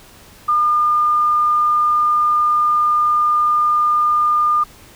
sine tone, 1209 Hz, D6, 50 cents sharp, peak -12 dBFS, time 0.48-4.64 s, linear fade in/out 10 ms, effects pink hiss -44 dBFS RMS until 4.95 s

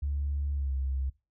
sine tone with pitch glide, 71.3 to 66.91 Hz, C#2 to C2, +49 to +39 cents, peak -27 dBFS, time 0.02-1.1 s, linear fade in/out 10 ms, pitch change -110 cents, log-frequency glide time 0.54-0.73 s, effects noise-tail reverb RT60 0.3 s tail -23 dB re dry + tanh soft clip ceiling -23 dBFS

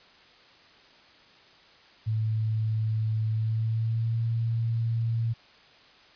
sine tone with pitch glide, 109.9 to 114.77 Hz, A2 to A#2, -2 to -27 cents, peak -24 dBFS, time 2.06-5.34 s, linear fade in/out 20 ms, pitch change +75 cents, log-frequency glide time 3.3-4.21 s, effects white hiss -55 dBFS RMS until 6.15 s + resampled to 11025 Hz

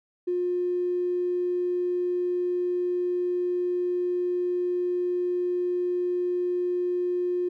triangle tone with tanh clipping, 356.7 Hz, F4, 37 cents sharp, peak -23 dBFS, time 0.27-7.49 s, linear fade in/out 10 ms, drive 2 dB, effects none

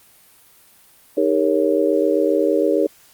sine chord, Eb dominant seventh, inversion none, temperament equal with one note detuned, 311.1 / 399.3 / 466.2 / 554.4 Hz, Eb4 / G4 / Bb4 / Db5, 0 / +32 / 0 / 0 cents, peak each -20 dBFS, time 1.17-2.87 s, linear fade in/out 5 ms, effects white hiss -51 dBFS RMS until 3.13 s + Opus 32 kbps

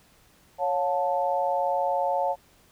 sine chord, Db augmented, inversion none, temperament equal with one note detuned, 554.4 / 714.4 / 880 Hz, Db5 / F5 / A5, 0 / +39 / 0 cents, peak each -27 dBFS, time 0.58-2.36 s, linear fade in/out 50 ms, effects pink hiss -59 dBFS RMS until 2.71 s

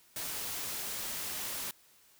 white noise, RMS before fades -38 dBFS, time 0.16-1.71 s, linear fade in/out 2 ms, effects white hiss -63 dBFS RMS until 2.19 s

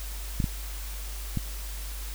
clicks, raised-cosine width 5 ms, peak -14 dBFS, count 3, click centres 0.402 / 0.442 / 1.373 s, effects added 50 Hz sine -34 dBFS peak until 2.14 s + white hiss -42 dBFS RMS until 2.14 s

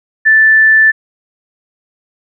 sine tone, 1760 Hz, A6, in tune, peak -4 dBFS, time 0.25-0.92 s, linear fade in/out 20 ms, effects none

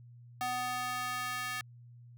square tone with high-pass filter sweep, 249.1 Hz, B3, 15 cents sharp, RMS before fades -36 dBFS, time 0.41-1.61 s, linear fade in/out 0 ms, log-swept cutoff 790 to 1600 Hz, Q 1.8, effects added 120 Hz sine -51 dBFS peak until 2.17 s

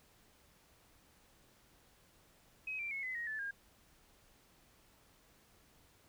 sine tone with pitch steps, 2539 / 2355 / 2185 / 2027 / 1880.3 / 1744.2 / 1618.1 Hz, D#7 / D7 / C#7 / B6 / A#6 / A6 / G#6, +34 / +4 / -26 / +45 / +14 / -16 / -46 cents, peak -38 dBFS, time 2.67-3.51 s, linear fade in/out 5 ms, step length 120 ms, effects pink hiss -67 dBFS RMS until 6.08 s

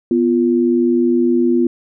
sine tone pair together, 246.9 / 346.6 Hz, B3 / F4, 0 / -13 cents, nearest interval tritone, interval 587 cents, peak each -14 dBFS, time 0.11-1.67 s, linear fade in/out 2 ms, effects none

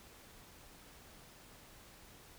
silence, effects pink hiss -58 dBFS RMS until 2.38 s

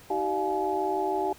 sine tone cluster, 317.2 / 383.9 / 605 / 697 / 849 Hz, D#4 / G4 / D#5 / F5 / G#5, +33 / -36 / -49 / -4 / +38 cents, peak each -35 / -29 / -37 / -32 / -29 dBFS, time 0.1-1.33 s, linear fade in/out 5 ms, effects pink hiss -52 dBFS RMS until 1.38 s

